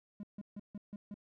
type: tone bursts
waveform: triangle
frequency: 204.6 Hz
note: G#3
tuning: 26 cents flat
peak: -39 dBFS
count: 6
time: 0.2-1.142 s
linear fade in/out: 2 ms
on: 32 ms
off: 150 ms
effects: none

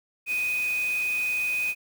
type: tone in noise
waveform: sine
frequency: 2495 Hz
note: D#7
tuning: 4 cents sharp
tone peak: -24 dBFS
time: 0.26-1.75 s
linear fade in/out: 50 ms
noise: white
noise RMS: -40 dBFS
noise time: 0.26-1.75 s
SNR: +13 dB
effects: none

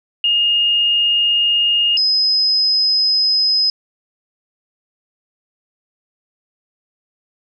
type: tone pair in turn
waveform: sine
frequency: 2842 / 5064 Hz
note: F7 / D#8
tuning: +30 / +30 cents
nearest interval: minor seventh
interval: 1000 cents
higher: second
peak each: -12 dBFS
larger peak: neither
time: 0.24-1.97 / 1.97-3.7 s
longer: neither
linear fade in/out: 2 ms
effects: none

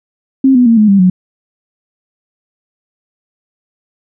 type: tone with pitch steps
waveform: sine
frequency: 266.8 / 247.5 / 229.6 / 213 / 197.58 / 183.29 Hz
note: C4 / B3 / A#3 / G#3 / G3 / F#3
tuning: +34 / +4 / -26 / +44 / +14 / -16 cents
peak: -4 dBFS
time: 0.44-1.1 s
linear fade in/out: 5 ms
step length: 110 ms
effects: none

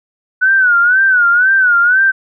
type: tone with vibrato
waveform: sine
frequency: 1480 Hz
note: F#6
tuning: in tune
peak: -7 dBFS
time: 0.41-2.12 s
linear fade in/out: 20 ms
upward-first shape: sine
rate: 2 Hz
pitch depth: 110 cents each way
effects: none

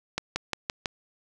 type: accelerating click train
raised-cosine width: 0.2 ms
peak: -10 dBFS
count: 5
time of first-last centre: 0.18-0.858 s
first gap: 180 ms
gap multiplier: 0.96
effects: none

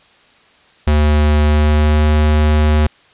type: tone with pitch glide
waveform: square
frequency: 74.9 to 75.95 Hz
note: D2 to D#2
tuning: +35 to -41 cents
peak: -10 dBFS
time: 0.87-2.87 s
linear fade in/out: 5 ms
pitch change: +24 cents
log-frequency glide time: 1.38-2.06 s
effects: white hiss -49 dBFS RMS until 3.13 s + resampled to 8000 Hz

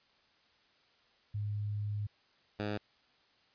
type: tone pair in turn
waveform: sine / 10% pulse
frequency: 103.83 / 104.24 Hz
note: G#2 / G#2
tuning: 0 / +7 cents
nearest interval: unison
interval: 7 cents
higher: second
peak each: -33 / -26 dBFS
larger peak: second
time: 1.34-2.07 / 2.59-2.78 s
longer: first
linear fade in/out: 10 ms
effects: white hiss -68 dBFS RMS until 3.54 s + resampled to 11025 Hz

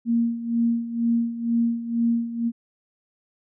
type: tone with tremolo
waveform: sine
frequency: 233.1 Hz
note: A#3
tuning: in tune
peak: -17 dBFS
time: 0.05-2.52 s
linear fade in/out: 50 ms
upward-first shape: sine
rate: 2.1 Hz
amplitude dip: 75%
effects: none

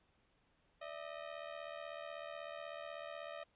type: ring-modulated tone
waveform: sawtooth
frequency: 622.3 Hz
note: D#5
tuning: in tune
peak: -38 dBFS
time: 0.81-3.44 s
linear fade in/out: 10 ms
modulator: 38.1 Hz
effects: pink hiss -75 dBFS RMS until 3.55 s + resampled to 8000 Hz

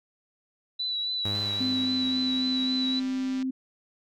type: tone with vibrato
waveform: sine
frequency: 3951 Hz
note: B7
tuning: in tune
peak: -27 dBFS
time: 0.79-3 s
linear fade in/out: 10 ms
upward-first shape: triangle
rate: 3.7 Hz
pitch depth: 33 cents each way
type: tone with exponential decay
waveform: sawtooth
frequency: 102.9 Hz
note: G#2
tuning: 16 cents flat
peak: -26 dBFS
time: 1.25-3.23 s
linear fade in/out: 5 ms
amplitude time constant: 430 ms
type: click train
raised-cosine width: 0.2 ms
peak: -27 dBFS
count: 410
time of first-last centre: 1.35-3.426 s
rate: 197 Hz
type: tone with pitch glide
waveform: sine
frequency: 257.8 to 261.1 Hz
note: C4 to C4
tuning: -26 to -3 cents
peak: -26 dBFS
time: 1.6-3.51 s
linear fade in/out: 10 ms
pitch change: +23 cents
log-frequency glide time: 2.6-3.24 s
effects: none

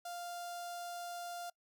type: tone with notch filter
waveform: sawtooth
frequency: 698.5 Hz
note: F5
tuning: in tune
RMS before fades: -44 dBFS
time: 0.05-1.5 s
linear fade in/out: 5 ms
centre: 2200 Hz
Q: 1.1
effects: noise-tail reverb RT60 0.1 s tail -25 dB re dry

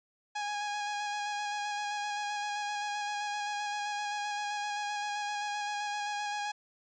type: tone with vibrato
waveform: sawtooth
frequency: 827 Hz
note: G#5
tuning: 8 cents flat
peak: -29 dBFS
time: 0.35-6.52 s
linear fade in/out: 10 ms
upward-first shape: square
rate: 7.7 Hz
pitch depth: 14 cents each way
effects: resampled to 16000 Hz

